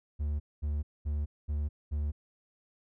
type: tone bursts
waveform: triangle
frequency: 73.9 Hz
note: D2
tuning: 11 cents sharp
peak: -27 dBFS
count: 5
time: 0.19-2.12 s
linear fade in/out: 20 ms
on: 210 ms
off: 220 ms
effects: none